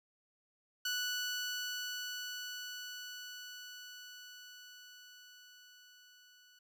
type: tone with level ramp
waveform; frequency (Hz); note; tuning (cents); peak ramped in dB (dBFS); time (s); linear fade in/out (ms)
15% pulse; 1480; F#6; 0; -27 to -55; 0.85-6.59; 5
effects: none